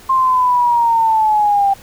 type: linear sweep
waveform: sine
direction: down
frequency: 1060 to 784 Hz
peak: -10 dBFS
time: 0.09-1.74 s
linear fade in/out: 10 ms
effects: pink hiss -41 dBFS RMS until 1.82 s